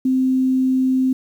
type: tone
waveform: sine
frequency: 260 Hz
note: C4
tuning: 11 cents flat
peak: -14 dBFS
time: 0.05-1.13 s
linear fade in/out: 5 ms
effects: 8-bit